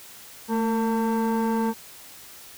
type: tone with frequency modulation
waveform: sine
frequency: 222.2 Hz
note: A3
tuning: 17 cents sharp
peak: -19 dBFS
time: 0.48-1.74 s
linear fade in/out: 50 ms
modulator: 679 Hz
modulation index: 0.96
effects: tanh soft clip ceiling -19 dBFS + white hiss -45 dBFS RMS until 2.57 s